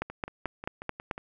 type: two click trains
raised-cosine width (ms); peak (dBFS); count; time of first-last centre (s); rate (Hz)
0.5; -24 / -15; 7 / 6; 0.1-1.179 / 0.02-1.112; 5.56 / 4.58
effects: none